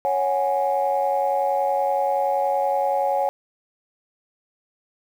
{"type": "chord", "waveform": "sine", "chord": "C# suspended fourth", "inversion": "none", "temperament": "equal", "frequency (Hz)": [554.4, 740, 830.6], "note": ["C#5", "F#5", "G#5"], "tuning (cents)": [0, 0, 0], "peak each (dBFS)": [-22, -24, -22], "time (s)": [0.05, 3.29], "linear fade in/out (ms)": 0, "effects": ["tanh soft clip ceiling -11 dBFS", "8-bit"]}